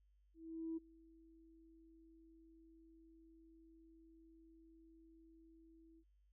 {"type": "tone with ADSR envelope", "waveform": "sine", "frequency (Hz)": 325.8, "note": "E4", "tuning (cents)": -20, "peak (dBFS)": -39, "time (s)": [0.34, 6.04], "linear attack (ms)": 430, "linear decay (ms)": 17, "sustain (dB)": -24, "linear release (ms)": 56, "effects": ["tanh soft clip ceiling -35 dBFS", "added 50 Hz sine -70 dBFS peak until 6.32 s"]}